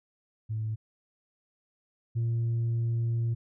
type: tone pair in turn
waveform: sine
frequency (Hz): 109.5 / 116.01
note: A2 / A#2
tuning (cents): -8 / -8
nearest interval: minor second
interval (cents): 100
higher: second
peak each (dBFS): -28 / -23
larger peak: second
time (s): 0.49-0.76 / 2.15-3.35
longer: second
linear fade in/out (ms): 20
effects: tanh soft clip ceiling -24 dBFS